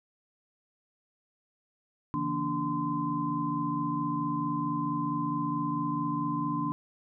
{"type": "tone cluster", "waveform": "sine", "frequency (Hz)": [141.8, 166.3, 236.1, 291.1, 1031], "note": ["C#3", "E3", "A#3", "D4", "C6"], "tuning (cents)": [40, 16, 22, -15, -26], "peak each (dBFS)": [-38, -36, -37, -32, -32], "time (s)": [2.14, 6.72], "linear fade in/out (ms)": 0, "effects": []}